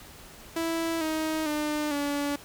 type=tone with pitch steps; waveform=sawtooth; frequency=329.6 / 314.7 / 300.5 / 286.9 Hz; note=E4 / D#4 / D4 / D4; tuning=0 / +20 / +40 / -40 cents; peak=-23 dBFS; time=0.56-2.36 s; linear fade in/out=5 ms; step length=450 ms; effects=pink hiss -48 dBFS RMS until 2.44 s